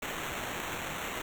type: noise with sample-and-hold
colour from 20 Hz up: white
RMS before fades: -37 dBFS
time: 0.02-1.22 s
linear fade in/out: 5 ms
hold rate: 4900 Hz
effects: none